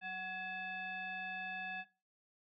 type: tone with frequency modulation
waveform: sine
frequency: 1680 Hz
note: G#6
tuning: 19 cents sharp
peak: -39 dBFS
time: 0.01-1.85 s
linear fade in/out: 50 ms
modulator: 933 Hz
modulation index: 1.2
effects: noise-tail reverb RT60 0.3 s tail -18 dB re dry